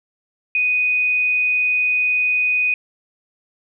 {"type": "tone", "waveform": "sine", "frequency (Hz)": 2489, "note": "D#7", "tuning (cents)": 0, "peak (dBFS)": -15, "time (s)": [0.55, 2.74], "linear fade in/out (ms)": 2, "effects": []}